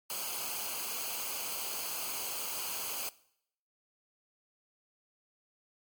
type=noise with comb filter; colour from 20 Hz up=white; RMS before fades=-37 dBFS; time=0.1-3.09 s; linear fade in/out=0 ms; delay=0.54 ms; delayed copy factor=-0.7; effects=noise-tail reverb RT60 0.7 s tail -20 dB re dry + MP3 96 kbps